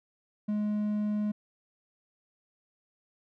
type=tone; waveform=triangle; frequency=209.8 Hz; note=G#3; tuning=18 cents sharp; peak=-25 dBFS; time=0.48-1.32 s; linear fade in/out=10 ms; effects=none